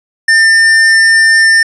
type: tone with hard clipping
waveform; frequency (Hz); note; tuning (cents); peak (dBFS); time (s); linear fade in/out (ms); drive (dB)
triangle; 1799; A6; +38; -6; 0.28-1.63; 5; 17
effects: resampled to 22050 Hz